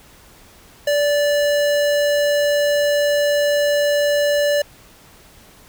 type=tone with notch filter; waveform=square; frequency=582 Hz; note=D5; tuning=16 cents flat; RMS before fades=-17 dBFS; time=0.87-4.62 s; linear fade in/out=5 ms; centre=11000 Hz; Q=1.8; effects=pink hiss -47 dBFS RMS until 5.68 s